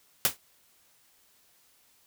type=noise with exponential decay; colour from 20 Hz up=white; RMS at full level=-19 dBFS; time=0.25-0.37 s; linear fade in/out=0 ms; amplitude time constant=24 ms; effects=white hiss -64 dBFS RMS until 2.06 s